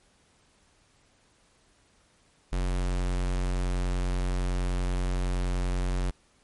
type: tone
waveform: square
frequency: 45.3 Hz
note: F#1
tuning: 36 cents flat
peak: -26 dBFS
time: 2.52-6.11 s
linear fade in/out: 10 ms
effects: pink hiss -64 dBFS RMS until 6.43 s + MP3 48 kbps